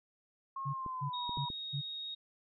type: tone with pitch glide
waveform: sine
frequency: 1079 to 966.8 Hz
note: C#6 to B5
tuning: -47 to -37 cents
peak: -37 dBFS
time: 0.56-1.49 s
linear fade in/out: 5 ms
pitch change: -190 cents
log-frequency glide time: 0.69-1.28 s
type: tone bursts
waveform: sine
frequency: 140.7 Hz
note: C#3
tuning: 26 cents sharp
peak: -34 dBFS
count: 4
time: 0.65-1.816 s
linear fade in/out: 20 ms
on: 89 ms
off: 270 ms
type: clicks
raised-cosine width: 3 ms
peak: -32 dBFS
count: 4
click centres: 0.863 / 1.294 / 1.373 / 1.502 s
type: tone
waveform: sine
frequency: 3749 Hz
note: A#7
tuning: 9 cents sharp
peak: -39 dBFS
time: 1.13-2.15 s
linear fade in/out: 10 ms
effects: none